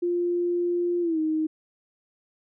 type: tone with pitch glide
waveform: sine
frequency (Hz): 349.8 to 313.4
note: F4 to D#4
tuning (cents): +3 to +13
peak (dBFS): -22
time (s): 0.02-1.47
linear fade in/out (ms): 10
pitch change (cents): -190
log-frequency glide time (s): 1.01-1.19
effects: none